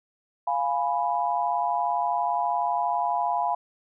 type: chord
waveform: sine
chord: F diminished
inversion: none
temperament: equal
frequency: 698.5 / 830.6 / 987.8 Hz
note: F5 / Ab5 / Cb6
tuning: 0 / 0 / 0 cents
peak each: -27 dBFS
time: 0.47-3.55 s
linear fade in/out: 5 ms
effects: none